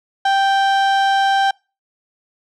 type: tone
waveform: 35% pulse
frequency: 784 Hz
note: G5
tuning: in tune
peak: -11 dBFS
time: 0.25-1.51 s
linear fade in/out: 5 ms
effects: noise-tail reverb RT60 0.3 s tail -26 dB re dry + low-pass 4000 Hz 12 dB/octave